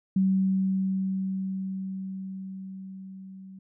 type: tone with level ramp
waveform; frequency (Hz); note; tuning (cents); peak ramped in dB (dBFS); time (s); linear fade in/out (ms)
sine; 190.7; G3; -47; -19 to -42; 0.16-3.59; 5
effects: none